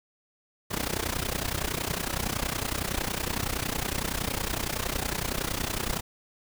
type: noise with amplitude modulation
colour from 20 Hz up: pink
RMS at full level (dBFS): -27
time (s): 0.7-6.01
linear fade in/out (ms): 20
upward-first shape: sine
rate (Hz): 30.8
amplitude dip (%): 85
effects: none